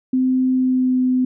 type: tone with pitch glide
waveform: sine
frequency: 257.7 to 254.6 Hz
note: C4 to C4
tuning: -26 to -47 cents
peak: -14 dBFS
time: 0.13-1.25 s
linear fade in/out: 5 ms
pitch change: -21 cents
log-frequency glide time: 0.53-0.99 s
effects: none